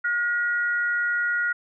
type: tone pair together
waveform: sine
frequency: 1434.6 / 1915 Hz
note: F6 / A#6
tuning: +46 / +46 cents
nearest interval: perfect fourth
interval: 500 cents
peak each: -22 / -29 dBFS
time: 0.04-1.53 s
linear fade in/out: 10 ms
effects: none